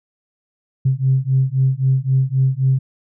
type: beating tone pair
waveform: sine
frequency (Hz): 130.6 / 134.4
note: C3 / C3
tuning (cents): -3 / +47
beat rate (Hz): 3.8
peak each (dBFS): -16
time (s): 0.85-2.79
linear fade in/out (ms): 10
effects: tanh soft clip ceiling -6 dBFS